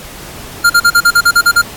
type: tone bursts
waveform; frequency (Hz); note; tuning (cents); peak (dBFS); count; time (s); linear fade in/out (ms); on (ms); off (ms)
square; 1400; F6; +4; -5; 10; 0.64-1.618; 10; 60; 42
effects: pink hiss -30 dBFS RMS until 1.76 s + AAC 64 kbps